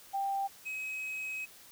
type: tone pair in turn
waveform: sine / triangle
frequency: 788 / 2545 Hz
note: G5 / D#7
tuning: +9 / +39 cents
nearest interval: octave + minor sixth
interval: 2030 cents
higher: second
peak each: -30 / -34 dBFS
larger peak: first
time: 0.13-0.48 / 0.65-1.46 s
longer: second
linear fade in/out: 20 ms
effects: white hiss -55 dBFS RMS until 1.71 s